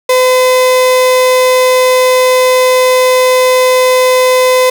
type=tone; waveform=35% pulse; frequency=509 Hz; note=C5; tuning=48 cents flat; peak=-4 dBFS; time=0.09-4.7 s; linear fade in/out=5 ms; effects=none